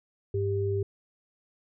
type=tone pair together; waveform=sine; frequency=100.08 / 395.5 Hz; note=G2 / G4; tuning=+36 / +15 cents; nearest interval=2 octaves; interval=2379 cents; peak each=-28 dBFS; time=0.34-0.83 s; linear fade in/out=5 ms; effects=none